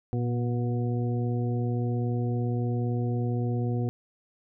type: harmonic tone with a mistuned harmonic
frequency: 121.2 Hz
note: B2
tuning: 32 cents flat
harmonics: 1 / 2 / 3 / 4 / 6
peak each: -26 / -32 / -36 / -38 / -42 dBFS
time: 0.13-3.89 s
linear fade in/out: 0 ms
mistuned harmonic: 1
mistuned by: -36 cents
effects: none